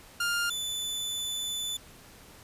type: tone pair in turn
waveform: sawtooth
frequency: 1404 / 3497 Hz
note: F6 / A7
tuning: +9 / -11 cents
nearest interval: octave + major third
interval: 1580 cents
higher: second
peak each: -23 / -28 dBFS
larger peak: first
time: 0.2-0.5 / 0.5-1.77 s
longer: second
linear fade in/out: 5 ms
effects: pink hiss -52 dBFS RMS until 2.43 s + resampled to 32000 Hz